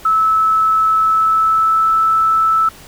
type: tone with pitch glide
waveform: sine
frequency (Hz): 1304 to 1314.6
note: E6 to E6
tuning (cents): -19 to -5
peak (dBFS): -10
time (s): 0.05-2.69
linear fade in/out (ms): 5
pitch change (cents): +14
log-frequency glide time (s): 0.98-1.93
effects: pink hiss -39 dBFS RMS until 2.87 s